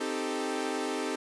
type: chord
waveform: sawtooth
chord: A half-diminished seventh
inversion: first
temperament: equal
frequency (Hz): 261.6 / 311.1 / 392 / 440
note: C4 / Eb4 / G4 / A4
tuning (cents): 0 / 0 / 0 / 0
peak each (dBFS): -32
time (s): 0-1.16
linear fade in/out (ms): 10
effects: resampled to 24000 Hz